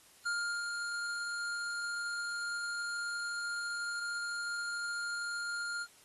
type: tone with ADSR envelope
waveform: square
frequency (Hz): 1407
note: F6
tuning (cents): +12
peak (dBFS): -32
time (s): 0.25-5.87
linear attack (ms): 14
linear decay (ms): 350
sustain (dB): -4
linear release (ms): 53
effects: white hiss -61 dBFS RMS until 6.04 s + AAC 32 kbps